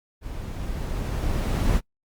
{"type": "noise with level ramp", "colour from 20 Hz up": "brown", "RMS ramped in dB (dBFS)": [-35, -20], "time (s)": [0.21, 1.81], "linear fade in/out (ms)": 50, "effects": ["noise-tail reverb RT60 0.1 s tail -26 dB re dry", "Opus 48 kbps"]}